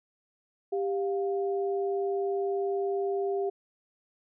sine tone pair together, 395.1 / 704 Hz, G4 / F5, +14 / +14 cents, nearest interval minor seventh, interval 1000 cents, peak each -27 / -35 dBFS, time 0.72-3.5 s, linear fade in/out 10 ms, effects none

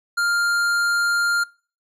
sine tone with hard clipping, 1400 Hz, F6, 4 cents sharp, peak -20 dBFS, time 0.17-1.44 s, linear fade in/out 10 ms, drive 13 dB, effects noise-tail reverb RT60 0.4 s tail -23 dB re dry

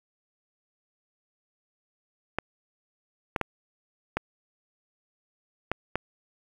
clicks, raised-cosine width 0.5 ms, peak -11 dBFS, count 6, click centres 2.386 / 3.362 / 3.413 / 4.17 / 5.716 / 5.956 s, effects 7-bit

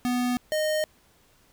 square tone pair in turn, 246.9 / 617 Hz, B3 / D#5, 0 / -15 cents, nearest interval octave + major third, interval 1585 cents, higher second, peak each -24 dBFS, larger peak neither, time 0.05-0.37 / 0.52-0.84 s, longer neither, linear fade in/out 0 ms, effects pink hiss -61 dBFS RMS until 1.52 s

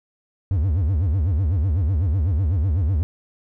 triangle tone with vibrato, 85.1 Hz, F2, 44 cents flat, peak -15 dBFS, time 0.51-3.03 s, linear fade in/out 0 ms, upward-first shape sine, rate 8 Hz, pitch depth 300 cents each way, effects none

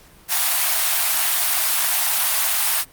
white high-pass noise, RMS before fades -19 dBFS, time 0.28-2.85 s, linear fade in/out 50 ms, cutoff 630 Hz, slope 96 dB/octave, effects pink hiss -49 dBFS RMS until 2.92 s + Opus 48 kbps

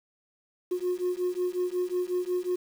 sine beating tone pair, 357.7 / 363.2 Hz, F4 / F#4, +41 / -32 cents, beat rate 5.5 Hz, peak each -28 dBFS, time 0.71-2.56 s, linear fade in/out 10 ms, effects tanh soft clip ceiling -22 dBFS + 8-bit

